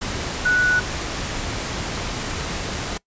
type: tone in noise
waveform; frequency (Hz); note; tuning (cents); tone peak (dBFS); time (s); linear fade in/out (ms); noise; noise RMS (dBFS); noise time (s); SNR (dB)
sine; 1477; F#6; -3; -15; 0.45-0.8; 10; pink; -27; 0.01-2.98; +9
effects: noise-tail reverb RT60 0.1 s tail -22 dB re dry + resampled to 16000 Hz